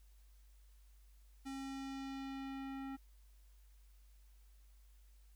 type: tone with low-pass filter sweep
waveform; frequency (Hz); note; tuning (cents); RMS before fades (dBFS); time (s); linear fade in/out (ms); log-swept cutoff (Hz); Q
square; 270; C#4; -45; -45; 1.45-2.97; 20; 10000 to 1800; 0.95
effects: added 50 Hz sine -60 dBFS peak until 5.35 s + white hiss -75 dBFS RMS until 5.35 s